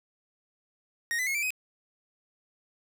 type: tone with pitch steps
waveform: 45% pulse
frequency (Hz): 1864.7 / 2010 / 2167 / 2336 / 2518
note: A#6 / B6 / C#7 / D7 / D#7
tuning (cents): 0 / +30 / -40 / -10 / +20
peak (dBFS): -27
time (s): 1.11-1.505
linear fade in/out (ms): 0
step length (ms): 79
effects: none